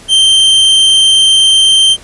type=tone; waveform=45% pulse; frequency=3136 Hz; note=G7; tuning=in tune; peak=-4 dBFS; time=0.08-1.97 s; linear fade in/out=50 ms; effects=pink hiss -36 dBFS RMS until 2.03 s + resampled to 24000 Hz